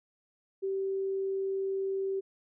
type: tone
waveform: sine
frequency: 387.3 Hz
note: G4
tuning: 21 cents flat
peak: -29 dBFS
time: 0.62-2.21 s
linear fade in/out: 20 ms
effects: none